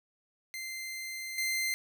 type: tone with level steps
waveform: sawtooth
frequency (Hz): 2082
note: C7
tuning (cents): -9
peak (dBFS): -34 / -26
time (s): 0.54-1.74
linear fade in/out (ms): 0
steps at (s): 1.38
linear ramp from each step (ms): 2
effects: none